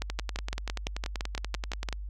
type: two click trains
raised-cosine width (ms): 0.2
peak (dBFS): -16 / -15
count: 20 / 12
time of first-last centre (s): 0.1-1.927 / 0.02-1.888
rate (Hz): 10.4 / 5.89
effects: added 50 Hz sine -35 dBFS peak until 2.09 s